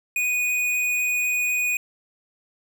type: tone with hard clipping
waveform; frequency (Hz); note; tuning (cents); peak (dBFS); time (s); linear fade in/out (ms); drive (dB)
sine; 2476; D#7; -9; -22; 0.16-1.77; 2; 13
effects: none